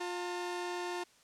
sawtooth tone pair together, 354.2 / 902 Hz, F4 / A5, +24 / +43 cents, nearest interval octave + major third, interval 1619 cents, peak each -33 / -38 dBFS, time 0-1.04 s, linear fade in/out 10 ms, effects white hiss -64 dBFS RMS until 1.23 s + low-pass 8000 Hz 12 dB/octave

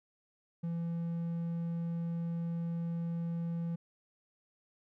triangle tone, 168.4 Hz, E3, 37 cents sharp, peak -31 dBFS, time 0.63-3.76 s, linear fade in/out 10 ms, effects none

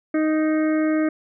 harmonic tone, 311.1 Hz, D#4, in tune, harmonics 1 / 2 / 4 / 5 / 6 / 7, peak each -18 / -26 / -34 / -35 / -37 / -37 dBFS, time 0.14-1.09 s, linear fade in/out 5 ms, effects none

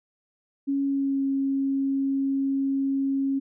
sine tone with pitch glide, 277.2 to 272.6 Hz, C#4 to C#4, 0 to -29 cents, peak -22 dBFS, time 0.67-3.4 s, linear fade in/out 20 ms, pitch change -29 cents, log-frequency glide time 0.83-1.24 s, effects none

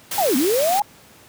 white noise, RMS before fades -26 dBFS, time 0.11-0.8 s, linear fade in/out 5 ms
sine linear two-way sweep, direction down then up, 850 to 234.1 to 850 Hz, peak -16 dBFS, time 0.18-0.82 s, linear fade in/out 2 ms, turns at 0.36 s
effects pink hiss -48 dBFS RMS until 1.28 s + high-pass 100 Hz 12 dB/octave

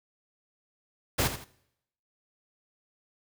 pink noise with echo, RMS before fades -26 dBFS, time 1.18-1.28 s, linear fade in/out 10 ms, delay 83 ms, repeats 2, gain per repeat -10 dB, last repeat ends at 1.446 s, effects noise-tail reverb RT60 0.8 s tail -22 dB re dry

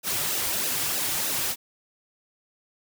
white noise with flanger, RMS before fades -27 dBFS, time 0.03-1.56 s, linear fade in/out 50 ms, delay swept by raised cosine 0.89 to 4.79 ms, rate 3.2 Hz, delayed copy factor -0.95, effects none

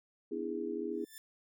sine chord, E dominant seventh, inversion second, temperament just, 247.2 / 296.7 / 329.6 / 412 Hz, B3 / D4 / E4 / G#4, +2 / +18 / 0 / -14 cents, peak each -42 / -43 / -39 / -38 dBFS, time 0.31-1.05 s, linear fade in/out 10 ms
5% pulse tone with exponential growth, 1768 Hz, A6, 8 cents sharp, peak -34 dBFS, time 0.92-1.18 s, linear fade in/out 0 ms, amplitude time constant 56 ms
effects none

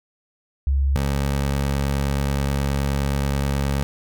sine / 20% pulse tone pair in turn, 68.6 / 69.48 Hz, C#2 / C#2, -17 / +5 cents, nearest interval unison, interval 22 cents, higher second, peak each -16 / -15 dBFS, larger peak second, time 0.67-0.96 / 0.96-3.83 s, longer second, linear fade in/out 0 ms, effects none

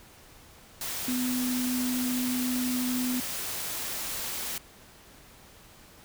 sine tone in noise, 250.7 Hz, B3, 26 cents sharp, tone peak -27 dBFS, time 1.08-3.2 s, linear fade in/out 2 ms, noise white, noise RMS -34 dBFS, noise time 0.81-4.58 s, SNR +4 dB, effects pink hiss -53 dBFS RMS until 6.04 s

